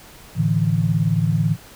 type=chord; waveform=sine; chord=A suspended fourth; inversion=none; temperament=equal; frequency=110 / 146.83 / 164.81 Hz; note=A2 / D3 / E3; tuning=0 / 0 / 0 cents; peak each=-21 / -21 / -19 dBFS; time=0.35-1.57 s; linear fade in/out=50 ms; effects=pink hiss -44 dBFS RMS until 1.75 s